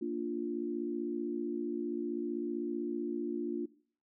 sine chord, Bb major, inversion none, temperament equal, 233.1 / 293.7 / 349.2 Hz, Bb3 / D4 / F4, 0 / 0 / 0 cents, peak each -39 / -37 / -36 dBFS, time 0.01-3.66 s, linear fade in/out 10 ms, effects noise-tail reverb RT60 0.5 s tail -20 dB re dry

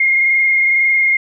sine tone with frequency modulation, 2133 Hz, C7, 33 cents sharp, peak -10 dBFS, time 0-1.17 s, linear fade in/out 5 ms, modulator 22 Hz, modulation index 1.3, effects none

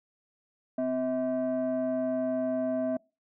sine tone pair together, 256.5 / 643.7 Hz, C4 / E5, -34 / -41 cents, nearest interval octave + major third, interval 1593 cents, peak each -28 / -27 dBFS, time 0.78-2.97 s, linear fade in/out 5 ms, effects noise-tail reverb RT60 0.3 s tail -26 dB re dry + tanh soft clip ceiling -23 dBFS

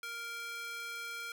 square tone with high-pass filter, 466.2 Hz, A#4, in tune, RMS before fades -42 dBFS, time 0.03-1.32 s, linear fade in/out 2 ms, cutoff 1700 Hz, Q 2.1, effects none

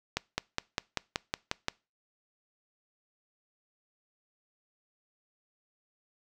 accelerating click train, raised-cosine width 0.2 ms, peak -11 dBFS, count 9, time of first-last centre 0.17-1.684 s, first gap 210 ms, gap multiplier 0.97, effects noise-tail reverb RT60 0.3 s tail -24 dB re dry

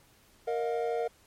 triangle chord, Bb suspended fourth, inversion none, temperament equal with one note detuned, 466.2 / 622.3 / 713.5 Hz, Bb4 / Eb5 / F5, 0 / 0 / +37 cents, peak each -28 / -34 / -32 dBFS, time 0.47-1.08 s, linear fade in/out 10 ms, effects pink hiss -62 dBFS RMS until 1.26 s + MP3 64 kbps

